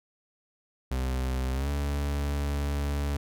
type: tone with pitch glide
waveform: 40% pulse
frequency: 64.5 to 71.57 Hz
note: C2 to D2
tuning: -24 to -44 cents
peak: -26 dBFS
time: 0.91-3.17 s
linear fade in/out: 5 ms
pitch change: +180 cents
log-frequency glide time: 1.52-1.69 s
effects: none